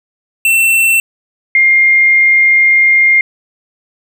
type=tone pair in turn; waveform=square / sine; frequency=2690 / 2118 Hz; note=E7 / C7; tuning=+34 / +21 cents; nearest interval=major third; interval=413 cents; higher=first; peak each=-8 / -5 dBFS; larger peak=second; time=0.45-1 / 1.55-3.21 s; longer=second; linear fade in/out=2 ms; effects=none